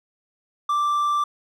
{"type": "tone", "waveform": "triangle", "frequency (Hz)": 1174.7, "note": "D6", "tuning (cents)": 0, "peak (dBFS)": -17, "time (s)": [0.69, 1.24], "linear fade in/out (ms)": 5, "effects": []}